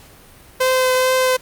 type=tone with vibrato; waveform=sawtooth; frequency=514 Hz; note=C5; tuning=31 cents flat; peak=-10 dBFS; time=0.6-1.37 s; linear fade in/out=10 ms; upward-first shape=triangle; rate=2.3 Hz; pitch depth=12 cents each way; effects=pink hiss -45 dBFS RMS until 1.41 s + Opus 48 kbps